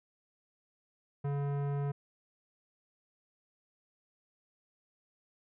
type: tone with tanh clipping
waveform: sine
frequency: 141.9 Hz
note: C#3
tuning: 41 cents sharp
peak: -33 dBFS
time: 1.24-1.92 s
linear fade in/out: 10 ms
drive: 17 dB
effects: none